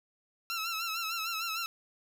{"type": "tone with vibrato", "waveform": "15% pulse", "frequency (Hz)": 1333, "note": "E6", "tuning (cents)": 19, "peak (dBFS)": -26, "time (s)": [0.5, 1.66], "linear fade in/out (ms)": 0, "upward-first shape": "sine", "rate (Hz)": 6.6, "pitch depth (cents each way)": 66, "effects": []}